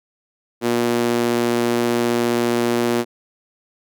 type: tone with high-pass filter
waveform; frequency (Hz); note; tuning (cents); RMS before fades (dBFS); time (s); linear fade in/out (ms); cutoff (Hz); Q
sawtooth; 119; A#2; +36; -19; 0.61-3.05; 50; 300; 2.4
effects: none